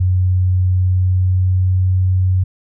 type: tone with pitch glide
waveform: sine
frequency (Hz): 91.8 to 92.71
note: F#2 to F#2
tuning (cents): -13 to +4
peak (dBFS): -11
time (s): 0-2.44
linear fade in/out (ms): 10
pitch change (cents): +17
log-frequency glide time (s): 0.7-1.9
effects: none